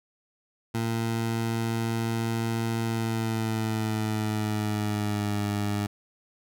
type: tone with pitch glide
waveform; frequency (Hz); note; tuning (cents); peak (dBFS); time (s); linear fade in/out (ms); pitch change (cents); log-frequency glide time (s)
20% pulse; 114.3 to 103.01; A#2 to G#2; -34 to -14; -21; 0.74-5.87; 10; -180; 2.8-5.41
effects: none